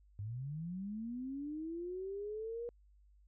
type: linear sweep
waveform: sine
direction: up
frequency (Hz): 97 to 480.6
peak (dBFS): -39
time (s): 0.19-2.69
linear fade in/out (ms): 0
effects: added 50 Hz sine -62 dBFS peak until 3.27 s